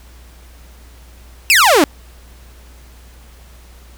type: exponential sweep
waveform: sawtooth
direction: down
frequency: 2773 to 264.9 Hz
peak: -4 dBFS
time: 1.5-1.84 s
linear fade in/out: 0 ms
effects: added 60 Hz sine -39 dBFS peak until 3.97 s + pink hiss -47 dBFS RMS until 3.97 s